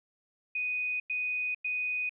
sine tone bursts, 2489 Hz, D#7, in tune, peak -29 dBFS, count 3, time 0.55-2.094 s, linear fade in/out 5 ms, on 450 ms, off 97 ms, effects none

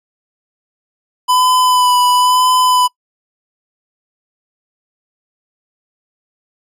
square tone with vibrato, 1000 Hz, B5, 21 cents sharp, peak -10 dBFS, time 1.28-2.88 s, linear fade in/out 20 ms, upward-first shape sine, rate 1 Hz, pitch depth 19 cents each way, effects noise-tail reverb RT60 0.1 s tail -24 dB re dry + resampled to 32000 Hz

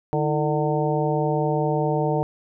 harmonic tone with a mistuned harmonic, 150 Hz, D3, 37 cents sharp, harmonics 1 / 2 / 3 / 4 / 5 / 6, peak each -24 / -28 / -25 / -28 / -28 / -30 dBFS, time 0.13-2.23 s, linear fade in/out 0 ms, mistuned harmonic 2, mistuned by +140 cents, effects none

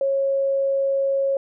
sine tone, 547 Hz, C#5, 23 cents flat, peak -18 dBFS, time 0.01-1.37 s, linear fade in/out 2 ms, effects none

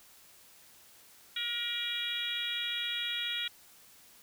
harmonic tone, 475.6 Hz, A#4, 35 cents sharp, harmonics 3 / 4 / 5 / 6 / 7 / 8, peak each -43 / -42 / -40 / -43 / -35 / -39 dBFS, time 1.36-3.48 s, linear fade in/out 5 ms, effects white hiss -58 dBFS RMS until 4.22 s

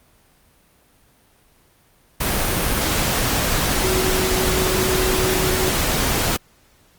sine tone in noise, 372.9 Hz, F#4, 14 cents sharp, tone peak -22 dBFS, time 3.83-5.7 s, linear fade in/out 10 ms, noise pink, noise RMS -20 dBFS, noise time 2.2-6.37 s, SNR -5 dB, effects pink hiss -56 dBFS RMS until 6.98 s + Opus 32 kbps

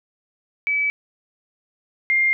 sine tone pair in turn, 2294 / 2113 Hz, D7 / C7, -41 / +16 cents, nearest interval minor second, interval 143 cents, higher first, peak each -18 / -15 dBFS, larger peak second, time 0.67-0.9 / 2.1-2.33 s, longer neither, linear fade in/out 0 ms, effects none

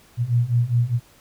sine beating tone pair, 117.1 / 122 Hz, A#2 / B2, +8 / -21 cents, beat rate 4.9 Hz, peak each -21 / -19 dBFS, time 0.17-1 s, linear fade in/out 50 ms, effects pink hiss -53 dBFS RMS until 1.2 s

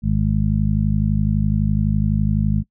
harmonic tone, 51.91 Hz, G#1, in tune, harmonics 1 / 2 / 3 / 4, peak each -21 / -21 / -21 / -21 dBFS, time 0.02-2.64 s, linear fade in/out 50 ms, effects noise-tail reverb RT60 0.1 s tail -23 dB re dry

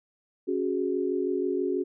sine chord, C# suspended fourth, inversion none, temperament just, 277.2 / 369.6 / 415.8 Hz, C#4 / F#4 / G#4, 0 / -2 / +2 cents, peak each -31 / -27 / -31 dBFS, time 0.47-1.84 s, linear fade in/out 20 ms, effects none

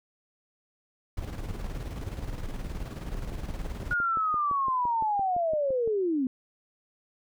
brown noise with tremolo, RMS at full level -33 dBFS, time 1.17-3.94 s, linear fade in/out 5 ms, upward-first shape square, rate 19 Hz, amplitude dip 45%
click train, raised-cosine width 2 ms, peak -27 dBFS, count 17, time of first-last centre 3.15-5.876 s, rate 5.87 Hz
sine linear sweep, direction down, 1449 to 246.9 Hz, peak -24 dBFS, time 3.91-6.27 s, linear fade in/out 2 ms
effects none

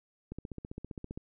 click train, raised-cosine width 3 ms, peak -27 dBFS, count 14, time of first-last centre 0.32-1.175 s, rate 15.2 Hz, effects none

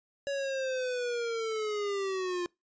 square linear sweep, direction down, 563 to 349.2 Hz, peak -31 dBFS, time 0.27-2.46 s, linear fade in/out 0 ms, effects noise-tail reverb RT60 0.2 s tail -24 dB re dry + resampled to 16000 Hz

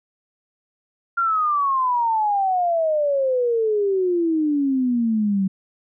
sine exponential sweep, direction down, 1396.9 to 188.3 Hz, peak -17 dBFS, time 1.17-5.48 s, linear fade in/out 10 ms, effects none

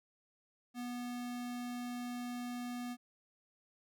square tone, 244.2 Hz, B3, 19 cents flat, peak -40 dBFS, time 0.74-2.97 s, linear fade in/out 50 ms, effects none

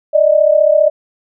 sine tone pair together, 589 / 624 Hz, D5 / D#5, +5 / +5 cents, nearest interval minor second, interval 100 cents, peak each -10 dBFS, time 0.13-0.9 s, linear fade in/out 20 ms, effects none

